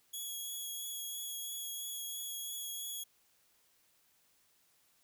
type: tone with vibrato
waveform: 5% pulse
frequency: 3343 Hz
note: G#7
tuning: 11 cents sharp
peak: -32 dBFS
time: 0.13-3.04 s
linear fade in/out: 10 ms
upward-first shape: triangle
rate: 3 Hz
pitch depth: 17 cents each way
effects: white hiss -71 dBFS RMS until 5.03 s